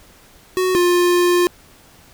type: tone pair in turn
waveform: square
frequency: 370 / 353.2 Hz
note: F#4 / F4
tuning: 0 / +20 cents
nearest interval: minor second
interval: 80 cents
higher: first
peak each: -16 / -13 dBFS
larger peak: second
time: 0.57-0.75 / 0.75-1.47 s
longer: second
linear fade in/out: 0 ms
effects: pink hiss -48 dBFS RMS until 2.13 s